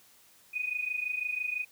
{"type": "tone pair together", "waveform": "sine", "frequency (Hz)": [2463, 2489], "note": ["D#7", "D#7"], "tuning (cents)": [-18, 0], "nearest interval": "unison", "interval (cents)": 18, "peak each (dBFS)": [-35, -32], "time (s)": [0.53, 1.65], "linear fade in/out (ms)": 20, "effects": ["white hiss -60 dBFS RMS until 1.71 s", "high-pass 60 Hz 12 dB/octave"]}